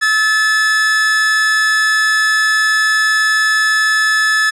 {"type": "tone pair together", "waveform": "45% pulse", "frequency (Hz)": [1295.6, 1734], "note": ["E6", "A6"], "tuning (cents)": [-30, -26], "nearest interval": "perfect fourth", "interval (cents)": 504, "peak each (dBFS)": [-20, -11], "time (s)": [0.01, 4.51], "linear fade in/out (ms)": 20, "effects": ["low-pass 8000 Hz 12 dB/octave"]}